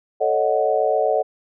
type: chord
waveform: sine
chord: D# half-diminished seventh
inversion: second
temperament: equal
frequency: 440 / 554.4 / 622.3 / 740 Hz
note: A4 / C#5 / D#5 / F#5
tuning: 0 / 0 / 0 / 0 cents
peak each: -22 / -22 / -21 / -22 dBFS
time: 0.2-1.23 s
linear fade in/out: 20 ms
effects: none